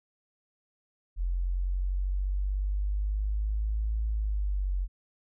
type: linear two-way sweep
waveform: sine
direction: up then down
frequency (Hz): 43.65 to 54.4 to 45.04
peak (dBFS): -26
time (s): 1.16-4.88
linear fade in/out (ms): 50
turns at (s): 4.06
effects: none